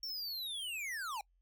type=linear sweep; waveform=square; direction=down; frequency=5530 to 776 Hz; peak=-39 dBFS; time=0.03-1.21 s; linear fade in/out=2 ms; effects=noise-tail reverb RT60 0.1 s tail -24 dB re dry + added 44 Hz sine -69 dBFS peak until 1.41 s